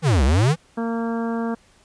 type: exponential two-way sweep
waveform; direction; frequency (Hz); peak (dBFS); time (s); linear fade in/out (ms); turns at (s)
square; down then up; 174.6 to 61.74 to 174.6; -15; 0.02-0.56; 50; 0.24
type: harmonic tone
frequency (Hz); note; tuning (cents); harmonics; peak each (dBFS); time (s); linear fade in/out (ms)
230; A#3; -23; 1 / 2 / 3 / 4 / 5 / 6 / 7; -23 / -29 / -33 / -35 / -37 / -39 / -40; 0.77-1.55; 10
effects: pink hiss -56 dBFS RMS until 1.84 s + resampled to 22050 Hz